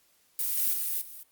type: noise with level steps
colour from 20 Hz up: violet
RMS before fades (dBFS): -29 / -26 / -30 / -44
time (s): 0.39-1.23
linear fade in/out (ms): 2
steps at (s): 0.57 / 0.73 / 1.01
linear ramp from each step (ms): 5
effects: white hiss -66 dBFS RMS until 1.31 s + Opus 48 kbps